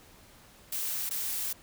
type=noise with dropouts; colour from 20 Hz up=blue; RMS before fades=-33 dBFS; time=0.72-1.53 s; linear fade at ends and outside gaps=5 ms; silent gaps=1.094-1.108 s; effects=pink hiss -56 dBFS RMS until 1.62 s